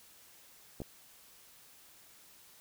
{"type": "clicks", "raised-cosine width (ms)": 2, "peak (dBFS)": -27, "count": 2, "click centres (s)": [0.803, 0.818], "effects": ["white hiss -59 dBFS RMS until 2.6 s"]}